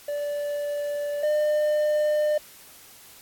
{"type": "tone pair in turn", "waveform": "triangle", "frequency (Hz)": [582, 602.2], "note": ["D5", "D5"], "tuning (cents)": [-16, 43], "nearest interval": "minor second", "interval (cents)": 59, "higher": "second", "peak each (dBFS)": [-24, -18], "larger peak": "second", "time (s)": [[0.08, 1.23], [1.23, 2.38]], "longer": "neither", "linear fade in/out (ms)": 5, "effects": ["white hiss -49 dBFS RMS until 3.21 s", "AAC 64 kbps"]}